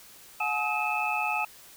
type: tone cluster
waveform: sine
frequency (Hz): 727 / 846 / 1272 / 2475 / 2616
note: F#5 / G#5 / D#6 / D#7 / E7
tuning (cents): -31 / +32 / +38 / -10 / -14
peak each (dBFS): -34 / -30 / -34 / -36 / -30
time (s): 0.4-1.45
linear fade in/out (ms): 5
effects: white hiss -51 dBFS RMS until 1.76 s